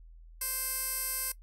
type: tone with band-pass filter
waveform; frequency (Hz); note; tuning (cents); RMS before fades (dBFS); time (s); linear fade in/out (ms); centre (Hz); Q
15% pulse; 523.3; C5; 0; -34; 0.41-1.32; 5; 11000; 3.4
effects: noise-tail reverb RT60 0.1 s tail -18 dB re dry + added 41 Hz sine -49 dBFS peak until 1.42 s